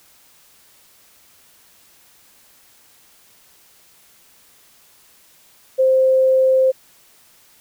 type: tone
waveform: sine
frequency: 523.3 Hz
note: C5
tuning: in tune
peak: -11 dBFS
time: 5.78-6.72 s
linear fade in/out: 20 ms
effects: white hiss -52 dBFS RMS until 7.6 s